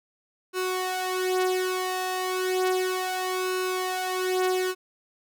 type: tone with flanger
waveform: sawtooth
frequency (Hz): 370.1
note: F#4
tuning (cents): 0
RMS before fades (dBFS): -27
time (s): 0.53-4.75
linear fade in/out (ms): 50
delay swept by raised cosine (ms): 0.74 to 3.84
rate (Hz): 0.33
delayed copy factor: +0.7
effects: none